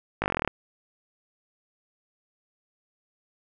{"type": "slowing click train", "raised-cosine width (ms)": 0.5, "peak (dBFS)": -10, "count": 12, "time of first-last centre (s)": [0.22, 0.476], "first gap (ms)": 19, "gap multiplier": 1.04, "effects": []}